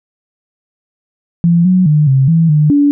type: tone with pitch steps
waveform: sine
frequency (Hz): 170.5 / 184.1 / 150.8 / 133.9 / 164.3 / 150.7 / 287.5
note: F3 / F#3 / D3 / C3 / E3 / D3 / D4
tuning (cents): -41 / -8 / +46 / +40 / -5 / +45 / -37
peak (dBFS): -6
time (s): 1.44-2.91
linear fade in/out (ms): 0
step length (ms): 210
effects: none